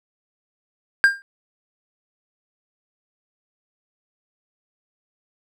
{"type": "tone with exponential decay", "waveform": "triangle", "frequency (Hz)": 1600, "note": "G6", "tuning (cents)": 35, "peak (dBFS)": -5, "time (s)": [1.04, 1.22], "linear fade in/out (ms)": 0, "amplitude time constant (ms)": 38, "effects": []}